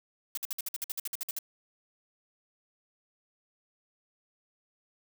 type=noise bursts; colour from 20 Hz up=blue; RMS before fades=-34 dBFS; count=14; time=0.35-1.388 s; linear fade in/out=2 ms; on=24 ms; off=54 ms; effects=none